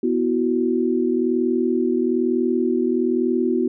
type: chord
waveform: sine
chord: B suspended fourth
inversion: none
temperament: just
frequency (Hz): 246.9 / 329.3 / 370.4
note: B3 / E4 / F#4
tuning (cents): 0 / -2 / +2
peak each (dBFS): -21 / -23 / -21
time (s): 0.03-3.68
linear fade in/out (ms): 5
effects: none